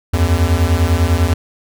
square beating tone pair, 79.6 / 89.6 Hz, D#2 / F2, +40 / +45 cents, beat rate 10 Hz, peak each -15 dBFS, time 0.13-1.34 s, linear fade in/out 10 ms, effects none

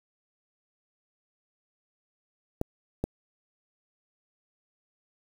clicks, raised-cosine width 2 ms, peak -14 dBFS, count 2, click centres 2.614 / 3.04 s, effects 7-bit

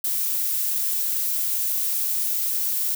violet noise, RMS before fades -24 dBFS, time 0.04-2.95 s, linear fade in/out 5 ms, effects none

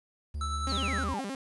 triangle tone with pitch glide, 73.42 to 77.74 Hz, D2 to D#2, 0 to -1 cents, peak -30 dBFS, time 0.34-1.14 s, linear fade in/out 10 ms, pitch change +99 cents, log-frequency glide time 0.6-0.81 s
square tone with tremolo, 1318.5 Hz, E6, in tune, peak -32 dBFS, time 0.41-1.04 s, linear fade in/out 2 ms, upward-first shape triangle, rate 9.5 Hz, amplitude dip 40%
sawtooth tone with vibrato, 231.3 Hz, A#3, 13 cents flat, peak -30 dBFS, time 0.67-1.35 s, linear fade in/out 2 ms, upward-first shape square, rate 9.6 Hz, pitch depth 260 cents each way
sine exponential sweep, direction down, 4699 to 730 Hz, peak -33 dBFS, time 0.69-1.21 s, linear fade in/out 5 ms
effects resampled to 24000 Hz + 10-bit

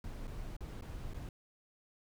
brown noise with dropouts, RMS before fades -43 dBFS, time 0.04-1.29 s, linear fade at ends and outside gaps 2 ms, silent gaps 0.272-0.277 / 0.566-0.606 / 0.811-0.822 / 1.136-1.143 s, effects none

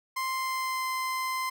30% pulse tone with pitch glide, 1046.5 to 1036.9 Hz, C6 to C6, 0 to -16 cents, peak -26 dBFS, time 0.16-1.5 s, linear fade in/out 10 ms, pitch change -16 cents, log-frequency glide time 0.35-0.85 s, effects none

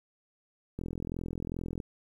click train, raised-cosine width 3 ms, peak -23 dBFS, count 44, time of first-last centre 0.79-1.802 s, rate 42.5 Hz, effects 10-bit

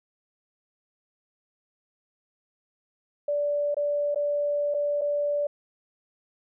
sine tone with dropouts, 582 Hz, D5, 16 cents flat, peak -23 dBFS, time 3.28-5.47 s, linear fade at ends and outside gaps 5 ms, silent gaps 3.745-3.767 / 4.146-4.158 / 4.741-4.745 / 5.012-5.016 s, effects none

